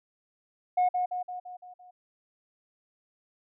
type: tone with echo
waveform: sine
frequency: 725 Hz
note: F#5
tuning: 35 cents flat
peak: -19 dBFS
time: 0.77-0.89 s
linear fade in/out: 10 ms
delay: 170 ms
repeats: 6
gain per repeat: -5 dB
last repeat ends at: 1.91 s
effects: tanh soft clip ceiling -19 dBFS